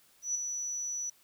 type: tone with ADSR envelope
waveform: sine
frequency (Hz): 5920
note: F#8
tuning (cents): 0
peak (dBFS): -27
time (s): 0.22-1.1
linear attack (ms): 130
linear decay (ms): 7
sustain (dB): -6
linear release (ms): 7
effects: white hiss -64 dBFS RMS until 1.23 s